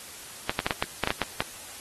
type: clicks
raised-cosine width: 0.3 ms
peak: -8 dBFS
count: 10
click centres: 0.495 / 0.591 / 0.665 / 0.708 / 0.825 / 1.037 / 1.074 / 1.105 / 1.217 / 1.405 s
effects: white hiss -43 dBFS RMS until 1.8 s + AAC 32 kbps